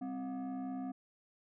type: tone with frequency modulation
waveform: sine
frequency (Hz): 261.6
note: C4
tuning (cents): 0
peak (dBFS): -35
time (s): 0.01-0.92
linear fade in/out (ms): 10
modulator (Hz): 458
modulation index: 0.72
effects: tanh soft clip ceiling -36 dBFS